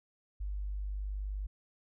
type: tone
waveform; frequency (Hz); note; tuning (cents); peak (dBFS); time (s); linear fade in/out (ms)
sine; 49.78; G1; +27; -34; 0.4-1.47; 10
effects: none